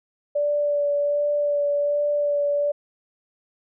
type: tone with vibrato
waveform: sine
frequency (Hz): 581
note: D5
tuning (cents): -19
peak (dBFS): -19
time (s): 0.35-2.72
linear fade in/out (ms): 10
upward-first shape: sine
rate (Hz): 1.3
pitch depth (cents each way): 14
effects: none